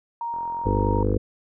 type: tone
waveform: sine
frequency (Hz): 935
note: A#5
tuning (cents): +5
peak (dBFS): -26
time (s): 0.21-1.03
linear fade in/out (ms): 2
type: click train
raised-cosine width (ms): 1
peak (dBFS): -29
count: 36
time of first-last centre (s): 0.34-1.141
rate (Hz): 43.7
type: harmonic tone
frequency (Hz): 50.4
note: G1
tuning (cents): +49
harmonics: 1 / 2 / 4 / 5 / 6 / 7 / 8 / 9 / 10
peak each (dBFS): -25 / -24 / -31 / -31 / -30 / -32 / -32 / -29 / -30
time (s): 0.65-1.18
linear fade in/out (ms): 10
effects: none